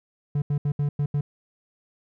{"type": "tone bursts at uneven times", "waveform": "triangle", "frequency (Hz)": 144.9, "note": "D3", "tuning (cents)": -23, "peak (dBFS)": -19, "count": 6, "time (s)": [[0.35, 0.42], [0.5, 0.58], [0.65, 0.72], [0.79, 0.89], [0.99, 1.06], [1.14, 1.21]], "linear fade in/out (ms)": 5, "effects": []}